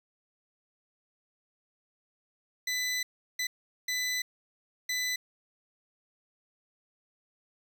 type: tone bursts at uneven times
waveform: 20% pulse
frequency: 2000 Hz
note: B6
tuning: 21 cents sharp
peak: -24 dBFS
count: 4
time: 2.67-3.03 / 3.39-3.47 / 3.88-4.22 / 4.89-5.16 s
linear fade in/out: 5 ms
effects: none